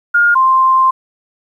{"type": "tone pair in turn", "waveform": "sine", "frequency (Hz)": [1419, 1048.4], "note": ["F6", "C6"], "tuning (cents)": [27, 3], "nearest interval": "perfect fourth", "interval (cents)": 524, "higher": "first", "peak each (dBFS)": -7, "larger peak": "neither", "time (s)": [[0.14, 0.35], [0.35, 0.91]], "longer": "second", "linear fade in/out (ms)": 10, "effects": ["8-bit"]}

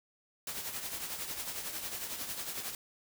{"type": "noise with tremolo", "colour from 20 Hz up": "white", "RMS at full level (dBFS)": -37, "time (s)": [0.47, 2.75], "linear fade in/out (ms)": 2, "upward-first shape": "triangle", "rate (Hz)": 11, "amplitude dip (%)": 60, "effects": []}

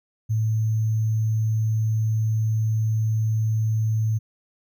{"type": "tone with sample-and-hold", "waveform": "sine", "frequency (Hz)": 110, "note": "A2", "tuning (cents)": 0, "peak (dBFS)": -19, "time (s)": [0.29, 4.19], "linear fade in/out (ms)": 20, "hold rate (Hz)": 6300, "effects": []}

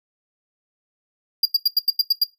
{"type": "tone bursts", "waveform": "square", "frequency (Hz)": 4800, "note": "D8", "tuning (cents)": 37, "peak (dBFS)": -13, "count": 8, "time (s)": [1.43, 2.239], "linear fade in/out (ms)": 5, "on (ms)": 25, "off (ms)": 87, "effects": ["noise-tail reverb RT60 0.2 s tail -19 dB re dry"]}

